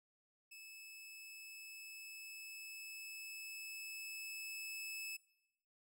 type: tone with level ramp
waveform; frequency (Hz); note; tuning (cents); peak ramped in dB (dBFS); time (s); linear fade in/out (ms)
sawtooth; 2608; E7; -19; -50 to -40; 0.51-5.17; 10
effects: noise-tail reverb RT60 0.8 s tail -20 dB re dry